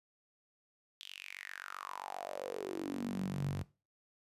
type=tone with high-pass filter sweep; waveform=sawtooth; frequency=47.64 Hz; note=G1; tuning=49 cents flat; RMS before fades=-41 dBFS; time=1-3.63 s; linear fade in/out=10 ms; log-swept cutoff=3400 to 110 Hz; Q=6.7; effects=noise-tail reverb RT60 0.3 s tail -19 dB re dry + resampled to 32000 Hz